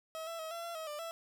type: tone with pitch steps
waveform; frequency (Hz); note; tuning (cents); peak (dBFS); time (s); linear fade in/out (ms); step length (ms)
30% pulse; 641 / 666 / 638 / 676 / 680 / 638 / 594 / 664; E5 / E5 / D#5 / E5 / F5 / D#5 / D5 / E5; -49 / +18 / +43 / +43 / -46 / +43 / +20 / +12; -37; 0.15-1.11; 0; 120
effects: none